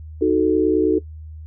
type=chord; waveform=sine; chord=D# diminished; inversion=none; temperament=equal; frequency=311.1 / 370 / 440 Hz; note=D#4 / F#4 / A4; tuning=0 / 0 / 0 cents; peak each=-18 dBFS; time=0.21-0.99 s; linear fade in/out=10 ms; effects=noise-tail reverb RT60 0.1 s tail -18 dB re dry + added 78 Hz sine -33 dBFS peak until 1.46 s